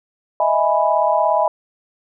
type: chord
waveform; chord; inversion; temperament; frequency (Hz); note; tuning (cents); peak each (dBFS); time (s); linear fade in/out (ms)
sine; E major seventh; third; equal; 622.3 / 659.3 / 830.6 / 987.8; D#5 / E5 / G#5 / B5; 0 / 0 / 0 / 0; -19; 0.4-1.48; 2
effects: none